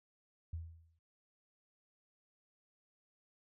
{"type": "tone with exponential decay", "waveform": "sine", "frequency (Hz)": 82.41, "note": "E2", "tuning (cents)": 0, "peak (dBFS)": -37, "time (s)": [0.53, 0.99], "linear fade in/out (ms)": 5, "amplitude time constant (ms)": 100, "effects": ["noise-tail reverb RT60 0.2 s tail -25 dB re dry"]}